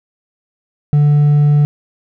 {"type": "tone with hard clipping", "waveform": "triangle", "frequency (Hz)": 146.83, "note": "D3", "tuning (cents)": 0, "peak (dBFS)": -8, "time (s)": [0.93, 1.65], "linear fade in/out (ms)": 0, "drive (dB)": 5, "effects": []}